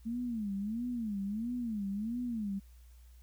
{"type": "tone with vibrato", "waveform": "sine", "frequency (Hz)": 220, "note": "A3", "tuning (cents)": 0, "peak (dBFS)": -33, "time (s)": [0.05, 2.6], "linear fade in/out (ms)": 20, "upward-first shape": "sine", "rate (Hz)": 1.5, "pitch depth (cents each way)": 200, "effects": ["added 60 Hz sine -53 dBFS peak until 3.22 s", "white hiss -69 dBFS RMS until 3.22 s"]}